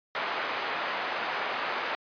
pink band-pass noise, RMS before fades -32 dBFS, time 0.15-1.95 s, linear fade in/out 0 ms, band 720 to 2300 Hz, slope 12 dB/octave, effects resampled to 11025 Hz

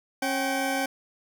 20% pulse tone pair together, 271.6 / 769.3 Hz, C#4 / G5, -35 / -33 cents, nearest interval octave + tritone, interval 1802 cents, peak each -23 / -23 dBFS, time 0.22-0.86 s, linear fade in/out 5 ms, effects none

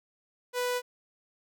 sawtooth tone, 493.9 Hz, B4, in tune, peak -24 dBFS, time 0.53-0.82 s, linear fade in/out 50 ms, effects none

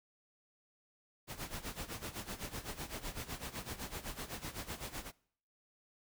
pink noise with tremolo, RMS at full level -41 dBFS, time 1.27-5.12 s, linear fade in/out 50 ms, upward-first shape sine, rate 7.9 Hz, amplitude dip 80%, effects noise-tail reverb RT60 0.6 s tail -23 dB re dry

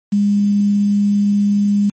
sine tone with quantisation, 203.7 Hz, G#3, 33 cents flat, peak -11 dBFS, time 0.12-1.9 s, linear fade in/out 10 ms, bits 6, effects MP3 32 kbps

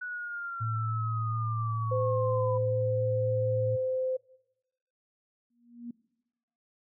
sine linear sweep, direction down, 1480 to 991 Hz, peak -34 dBFS, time 0.01-2.58 s, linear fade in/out 10 ms
sine tone with vibrato, 111.6 Hz, A2, 25 cents sharp, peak -29 dBFS, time 0.6-3.77 s, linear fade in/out 20 ms, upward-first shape triangle, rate 4.2 Hz, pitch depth 8 cents each way
sine tone with pitch glide, 513 to 516.6 Hz, C5 to C5, -34 to -22 cents, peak -27 dBFS, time 1.91-4.17 s, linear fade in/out 10 ms, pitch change +12 cents, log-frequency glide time 2.3-3.61 s
sine tone with exponential growth, 237.9 Hz, A#3, 35 cents sharp, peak -34 dBFS, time 5.5-5.91 s, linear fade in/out 5 ms, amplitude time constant 88 ms
effects noise-tail reverb RT60 1.0 s tail -22 dB re dry

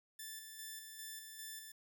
5% pulse tone with tremolo, 1760 Hz, A6, in tune, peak -35 dBFS, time 0.19-1.72 s, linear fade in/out 5 ms, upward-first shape square, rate 2.5 Hz, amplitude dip 40%, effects 12-bit

